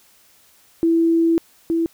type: tone pair in turn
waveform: sine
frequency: 331.2 / 331.2 Hz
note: E4 / E4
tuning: +8 / +8 cents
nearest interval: unison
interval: 0 cents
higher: neither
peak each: -13 / -16 dBFS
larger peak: first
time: 0.83-1.38 / 1.7-1.86 s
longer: first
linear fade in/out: 0 ms
effects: white hiss -54 dBFS RMS until 1.93 s